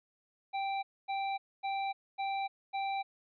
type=tone bursts; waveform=square; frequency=784 Hz; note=G5; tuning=in tune; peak=-33 dBFS; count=5; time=0.53-3.03 s; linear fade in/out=20 ms; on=300 ms; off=250 ms; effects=resampled to 11025 Hz